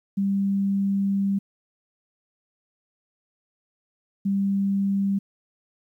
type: tone pair in turn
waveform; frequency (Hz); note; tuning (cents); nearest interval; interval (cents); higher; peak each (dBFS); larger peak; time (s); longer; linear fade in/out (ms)
sine; 197.3 / 197.3; G3 / G3; +11 / +11; unison; 0; neither; -20; neither; 0.17-1.39 / 4.25-5.19; first; 10
effects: 10-bit